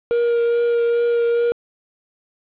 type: tone with vibrato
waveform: triangle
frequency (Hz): 471.4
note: A#4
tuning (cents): +19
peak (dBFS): -13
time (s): 0.11-1.52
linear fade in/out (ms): 0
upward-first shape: triangle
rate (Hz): 2.4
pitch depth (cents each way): 11
effects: resampled to 8000 Hz + 7-bit